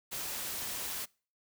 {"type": "noise", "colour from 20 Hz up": "white", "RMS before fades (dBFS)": -38, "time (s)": [0.11, 1.06], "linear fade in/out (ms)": 20, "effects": ["noise-tail reverb RT60 0.4 s tail -25 dB re dry"]}